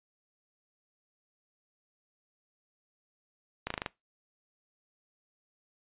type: slowing click train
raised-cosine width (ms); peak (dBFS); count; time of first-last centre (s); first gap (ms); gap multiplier
0.3; -16; 6; 3.67-3.862; 34; 1.06
effects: noise-tail reverb RT60 0.2 s tail -21 dB re dry + resampled to 8000 Hz